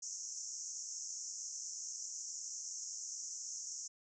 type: band-pass noise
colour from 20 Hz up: pink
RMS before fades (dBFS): -45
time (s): 0.02-3.88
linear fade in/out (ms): 10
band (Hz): 5600 to 7200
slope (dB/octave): 96
effects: none